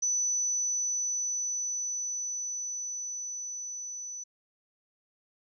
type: tone with level ramp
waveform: sine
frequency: 5980 Hz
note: F#8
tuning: 17 cents sharp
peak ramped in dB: -25 to -37 dBFS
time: 0.02-4.24 s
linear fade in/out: 10 ms
effects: none